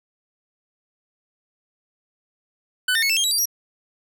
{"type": "tone with pitch steps", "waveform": "25% pulse", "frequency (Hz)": [1500, 1815, 2196, 2657, 3215, 3891, 4708, 5696], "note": ["F#6", "A#6", "C#7", "E7", "G7", "B7", "D8", "F8"], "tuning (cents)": [23, -47, -17, 13, 43, -27, 3, 33], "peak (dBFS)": -14, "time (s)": [2.88, 3.456], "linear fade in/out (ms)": 5, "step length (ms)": 72, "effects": []}